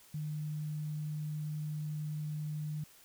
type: tone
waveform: sine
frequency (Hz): 151.8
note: D#3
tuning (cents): -42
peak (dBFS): -35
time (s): 0.14-2.84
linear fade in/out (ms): 5
effects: white hiss -60 dBFS RMS until 3.04 s